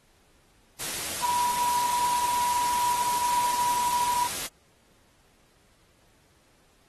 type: tone in noise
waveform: sine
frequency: 973 Hz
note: B5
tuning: 26 cents flat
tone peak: -23 dBFS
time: 1.22-4.28 s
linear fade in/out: 20 ms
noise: white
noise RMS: -32 dBFS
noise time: 0.79-4.48 s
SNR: +6 dB
effects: pink hiss -63 dBFS RMS until 6.88 s + AAC 32 kbps